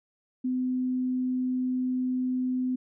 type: tone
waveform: sine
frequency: 254.3 Hz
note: C4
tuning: 49 cents flat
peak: -25 dBFS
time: 0.44-2.76 s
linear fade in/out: 10 ms
effects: none